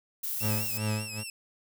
violet noise, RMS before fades -33 dBFS, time 0.23-0.78 s, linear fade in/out 10 ms
30% pulse tone with tremolo, 107.3 Hz, A2, 43 cents flat, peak -24 dBFS, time 0.4-1.24 s, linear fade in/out 50 ms, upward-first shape sine, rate 2.5 Hz, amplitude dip 90%
15% pulse tone with vibrato, 2637 Hz, E7, in tune, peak -30 dBFS, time 0.4-1.3 s, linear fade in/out 2 ms, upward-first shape sine, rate 5.1 Hz, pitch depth 77 cents each way
effects none

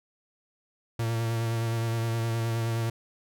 45% pulse tone with vibrato, 114.8 Hz, A#2, 26 cents flat, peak -26 dBFS, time 0.99-2.9 s, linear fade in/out 5 ms, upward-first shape sine, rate 9.6 Hz, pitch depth 24 cents each way, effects none

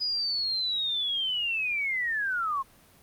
sine linear sweep, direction down, 4978 to 1046 Hz, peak -26 dBFS, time 0-2.63 s, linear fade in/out 20 ms, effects pink hiss -57 dBFS RMS until 3.02 s + Opus 32 kbps

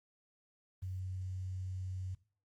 sine tone with quantisation, 93.1 Hz, F#2, 11 cents sharp, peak -38 dBFS, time 0.82-2.15 s, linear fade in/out 10 ms, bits 11, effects noise-tail reverb RT60 0.4 s tail -17 dB re dry + Opus 32 kbps

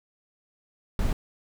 brown noise, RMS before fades -24 dBFS, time 0.99-1.13 s, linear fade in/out 2 ms, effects none

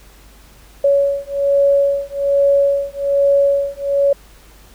sine beating tone pair, 560 / 561.2 Hz, C#5 / C#5, +18 / +21 cents, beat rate 1.2 Hz, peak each -15 / -15 dBFS, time 0.84-4.13 s, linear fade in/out 5 ms, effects added 50 Hz sine -44 dBFS peak until 4.74 s + pink hiss -47 dBFS RMS until 4.74 s

